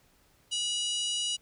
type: harmonic tone with a mistuned harmonic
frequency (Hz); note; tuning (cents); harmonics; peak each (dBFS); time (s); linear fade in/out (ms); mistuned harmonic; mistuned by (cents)
971; B5; -30; 3 / 4 / 5 / 6 / 7 / 8 / 9 / 10; -30 / -40 / -42 / -41 / -40 / -45 / -46 / -40; 0.51-1.37; 20; 10; -30
effects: pink hiss -65 dBFS RMS until 1.41 s